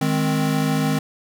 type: chord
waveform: square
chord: Ab major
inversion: second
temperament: equal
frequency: 155.56 / 207.7 / 261.6 Hz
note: Eb3 / Ab3 / C4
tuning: 0 / 0 / 0 cents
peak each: -22 / -26 / -23 dBFS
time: 0.01-0.99 s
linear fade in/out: 5 ms
effects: none